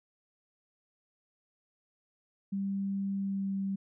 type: tone with pitch glide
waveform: sine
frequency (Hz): 196.6 to 195.02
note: G3 to G3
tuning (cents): +5 to -9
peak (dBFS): -30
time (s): 2.52-3.76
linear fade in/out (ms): 10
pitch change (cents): -14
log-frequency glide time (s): 3.16-3.52
effects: none